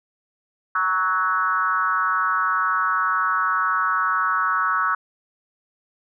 sine tone with frequency modulation, 1299 Hz, E6, 26 cents flat, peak -18 dBFS, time 0.75-4.95 s, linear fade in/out 5 ms, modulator 182 Hz, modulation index 1.3, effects none

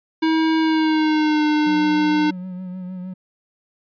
square tone with pitch glide, 320.2 to 302.4 Hz, D#4 to D#4, +50 to -49 cents, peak -16 dBFS, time 0.22-2.31 s, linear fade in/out 10 ms, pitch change -99 cents, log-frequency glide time 0.59-1.44 s
triangle tone with vibrato, 183.5 Hz, F#3, 14 cents flat, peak -26 dBFS, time 1.66-3.14 s, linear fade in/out 10 ms, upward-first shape triangle, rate 6.5 Hz, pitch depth 43 cents each way
effects resampled to 11025 Hz

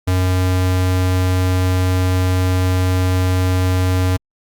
square tone, 92 Hz, F#2, 9 cents flat, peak -14 dBFS, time 0.07-4.17 s, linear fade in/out 10 ms, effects Opus 48 kbps

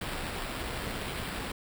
pink noise with sample-and-hold, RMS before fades -36 dBFS, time 0.01-1.52 s, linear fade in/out 5 ms, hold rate 6300 Hz, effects none

